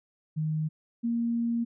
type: tone pair in turn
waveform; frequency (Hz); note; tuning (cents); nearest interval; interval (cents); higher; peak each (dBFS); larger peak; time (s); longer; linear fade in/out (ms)
sine; 155.56 / 233.7; D#3 / A#3; 0 / +5; perfect fifth; 705; second; -26 / -25; second; 0.36-0.69 / 1.03-1.65; second; 20
effects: none